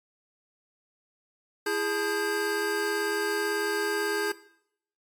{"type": "tone cluster", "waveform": "square", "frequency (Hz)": [334.8, 412.9, 870, 1596], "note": ["E4", "G#4", "A5", "G6"], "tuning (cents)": [27, -10, -20, 31], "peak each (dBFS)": [-35, -30, -38, -32], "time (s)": [1.66, 4.32], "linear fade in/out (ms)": 5, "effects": ["noise-tail reverb RT60 0.7 s tail -18 dB re dry", "AAC 64 kbps"]}